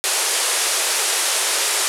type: band-pass noise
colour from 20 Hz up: white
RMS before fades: -20 dBFS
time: 0.04-1.88 s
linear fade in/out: 0 ms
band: 360 to 11000 Hz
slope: 48 dB/octave
effects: none